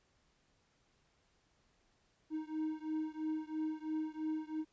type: beating tone pair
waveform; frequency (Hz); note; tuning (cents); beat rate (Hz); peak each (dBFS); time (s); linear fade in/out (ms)
triangle; 311.1 / 314.1; D#4 / D#4; 0 / +16; 3; -37 / -38; 2.3-4.65; 50
effects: pink hiss -74 dBFS RMS until 4.72 s + resampled to 16000 Hz